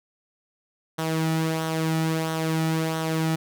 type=tone with flanger; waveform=sawtooth; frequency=160.6 Hz; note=E3; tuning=45 cents flat; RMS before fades=-25 dBFS; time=0.98-3.36 s; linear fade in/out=10 ms; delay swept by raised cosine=0.41 to 1.91 ms; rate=1.5 Hz; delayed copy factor=-0.5; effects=none